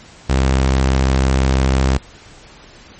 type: tone with vibrato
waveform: sawtooth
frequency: 66 Hz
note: C2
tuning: 16 cents sharp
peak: -8 dBFS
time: 0.29-1.98 s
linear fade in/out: 10 ms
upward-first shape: sine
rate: 14 Hz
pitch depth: 9 cents each way
effects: pink hiss -42 dBFS RMS until 2.99 s + MP3 32 kbps